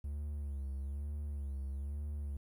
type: tone with vibrato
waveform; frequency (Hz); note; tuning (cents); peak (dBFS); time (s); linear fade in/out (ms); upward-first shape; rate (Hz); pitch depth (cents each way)
triangle; 70.7; C#2; +35; -35; 0.04-2.37; 5; sine; 1.1; 70
effects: 12-bit